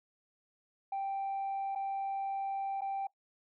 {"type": "tone with dropouts", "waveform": "sine", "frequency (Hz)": 784, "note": "G5", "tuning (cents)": 0, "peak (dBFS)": -31, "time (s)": [0.92, 3.07], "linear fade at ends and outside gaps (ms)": 5, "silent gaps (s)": [[1.751, 1.757], [2.809, 2.817]], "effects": ["noise-tail reverb RT60 0.1 s tail -20 dB re dry", "tanh soft clip ceiling -31 dBFS"]}